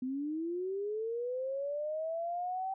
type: linear sweep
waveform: sine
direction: up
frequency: 250 to 775 Hz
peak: -33 dBFS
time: 0.02-2.74 s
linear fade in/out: 5 ms
effects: none